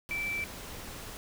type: tone in noise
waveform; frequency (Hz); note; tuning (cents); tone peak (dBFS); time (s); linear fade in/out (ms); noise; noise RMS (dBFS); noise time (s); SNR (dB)
sine; 2330; D7; -14; -31; 0.11-0.44; 0; pink; -43; 0.09-1.17; +9
effects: none